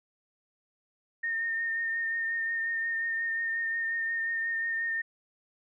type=tone with vibrato; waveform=sine; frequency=1828 Hz; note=A#6; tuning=34 cents flat; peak=-28 dBFS; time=1.23-5.02 s; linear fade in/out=10 ms; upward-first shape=sine; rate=5.6 Hz; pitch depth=19 cents each way; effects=none